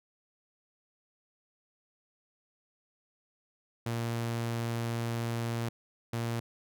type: tone bursts at uneven times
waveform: sawtooth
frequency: 116.54 Hz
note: A#2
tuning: in tune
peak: -27 dBFS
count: 2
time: 3.86-5.69 / 6.13-6.4 s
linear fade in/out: 5 ms
effects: none